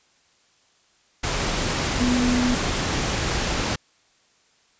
sine tone in noise, 246.9 Hz, B3, in tune, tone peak -19 dBFS, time 2-2.55 s, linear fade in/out 10 ms, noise pink, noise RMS -24 dBFS, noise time 1.23-3.76 s, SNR +2 dB, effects white hiss -61 dBFS RMS until 4.79 s + resampled to 16000 Hz

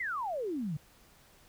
sine exponential sweep, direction down, 2126 to 138.9 Hz, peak -32 dBFS, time 0-0.77 s, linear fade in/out 5 ms, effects pink hiss -61 dBFS RMS until 1.48 s

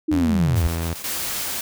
sine linear sweep, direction down, 320.1 to 58 Hz, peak -17 dBFS, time 0.08-0.68 s, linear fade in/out 10 ms
sawtooth tone with pitch glide, 84 to 83.04 Hz, E2 to E2, +33 to +13 cents, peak -19 dBFS, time 0.11-0.94 s, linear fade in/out 10 ms, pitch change -20 cents, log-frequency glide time 0.68-0.77 s
white noise with tremolo, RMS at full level -34 dBFS, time 0.55-1.49 s, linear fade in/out 20 ms, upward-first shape square, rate 7.4 Hz, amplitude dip 40%
white noise, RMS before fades -27 dBFS, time 1.04-1.61 s, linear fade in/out 2 ms
effects none

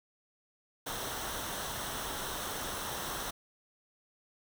pink noise with comb filter, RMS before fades -38 dBFS, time 0.86-3.31 s, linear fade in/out 10 ms, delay 0.42 ms, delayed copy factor -0.55, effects none

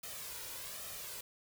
white noise with flanger, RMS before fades -45 dBFS, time 0.03-1.21 s, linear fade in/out 5 ms, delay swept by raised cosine 1.6 to 2.1 ms, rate 1.2 Hz, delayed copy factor +0.55, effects none

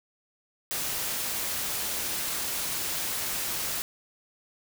white noise, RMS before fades -31 dBFS, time 0.71-3.82 s, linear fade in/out 0 ms, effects none

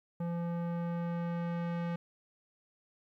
square tone with low-pass filter sweep, 171 Hz, F3, 36 cents flat, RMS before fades -35 dBFS, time 0.2-1.96 s, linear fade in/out 5 ms, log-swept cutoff 930 to 2200 Hz, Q 0.76, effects 12-bit

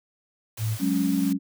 white noise, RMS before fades -39 dBFS, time 0.57-1.33 s, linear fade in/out 5 ms
sine tone, 109.9 Hz, A2, 2 cents flat, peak -23 dBFS, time 0.58-0.78 s, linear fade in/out 50 ms
sine chord, F# suspended second, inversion none, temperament equal, 185 / 207.7 / 277.2 Hz, F#3 / G#3 / C#4, 0 / 0 / 0 cents, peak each -26 / -27 / -23 dBFS, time 0.79-1.39 s, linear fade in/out 50 ms
effects none

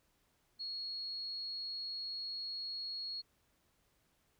sine tone, 4319 Hz, C#8, 46 cents flat, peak -39 dBFS, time 0.59-3.22 s, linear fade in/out 20 ms, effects pink hiss -75 dBFS RMS until 4.39 s

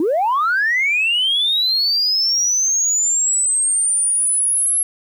sine linear sweep, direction up, 290 to 11150 Hz, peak -13 dBFS, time 0-4.83 s, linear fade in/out 2 ms, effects tanh soft clip ceiling -11 dBFS + 8-bit

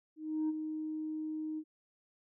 sine tone with ADSR envelope, 311.1 Hz, D#4, in tune, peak -27 dBFS, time 0.16-1.64 s, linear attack 330 ms, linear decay 30 ms, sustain -8 dB, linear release 60 ms, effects tanh soft clip ceiling -28 dBFS

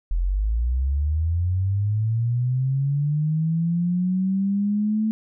sine linear sweep, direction up, 40.31 to 220 Hz, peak -19 dBFS, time 0.11-5.11 s, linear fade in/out 0 ms, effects none

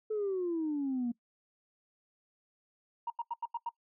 sine exponential sweep, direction down, 440 to 233.1 Hz, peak -29 dBFS, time 0.1-1.12 s, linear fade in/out 10 ms
sine tone bursts, 940 Hz, A#5, 14 cents sharp, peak -31 dBFS, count 6, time 3.07-3.692 s, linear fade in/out 5 ms, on 32 ms, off 86 ms
effects noise-tail reverb RT60 0.1 s tail -22 dB re dry + tanh soft clip ceiling -27 dBFS

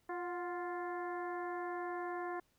harmonic tone with a mistuned harmonic, 350 Hz, F4, 4 cents sharp, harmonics 1 / 2 / 3 / 4 / 5 / 6, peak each -41 / -43 / -45 / -51 / -49 / -59 dBFS, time 0.09-2.4 s, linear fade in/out 5 ms, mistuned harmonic 2, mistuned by +48 cents, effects pink hiss -75 dBFS RMS until 2.58 s

